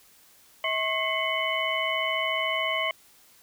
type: tone cluster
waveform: sine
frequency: 644 / 1086 / 2053 / 2187 / 3001 Hz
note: E5 / C#6 / C7 / C#7 / F#7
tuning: -41 / -36 / -33 / -24 / +24 cents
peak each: -31 dBFS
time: 0.64-2.91 s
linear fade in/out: 2 ms
effects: white hiss -57 dBFS RMS until 3.42 s